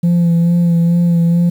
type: tone with vibrato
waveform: sine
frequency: 170.9 Hz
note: F3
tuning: 37 cents flat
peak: -6 dBFS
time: 0.03-1.5 s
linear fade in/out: 10 ms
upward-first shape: sine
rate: 2.3 Hz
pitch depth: 25 cents each way
effects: tanh soft clip ceiling -8 dBFS + 7-bit